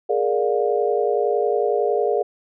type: chord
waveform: sine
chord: Bb dominant seventh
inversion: third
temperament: equal with one note detuned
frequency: 415.3 / 466.2 / 587.3 / 710.3 Hz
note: Ab4 / Bb4 / D5 / F5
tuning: 0 / 0 / 0 / +29 cents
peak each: -21 / -22 / -25 / -25 dBFS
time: 0.09-2.23 s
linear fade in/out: 10 ms
effects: none